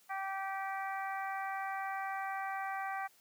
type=harmonic tone; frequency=388 Hz; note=G4; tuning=18 cents flat; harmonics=2 / 3 / 4 / 5 / 6; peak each=-38 / -43 / -44 / -45 / -50 dBFS; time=0.09-3.08 s; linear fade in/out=20 ms; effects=white hiss -66 dBFS RMS until 3.2 s + high-pass 150 Hz 12 dB/octave